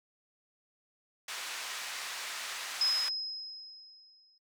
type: band-pass noise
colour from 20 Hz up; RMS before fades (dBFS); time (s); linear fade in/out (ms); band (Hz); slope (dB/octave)
pink; -40; 1.28-3.09; 5; 1300 to 7900; 12
type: tone with exponential decay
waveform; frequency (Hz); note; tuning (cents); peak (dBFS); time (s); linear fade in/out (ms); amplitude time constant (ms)
sine; 5110; D#8; +45; -24; 2.81-4.38; 2; 340
effects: noise-tail reverb RT60 0.1 s tail -18 dB re dry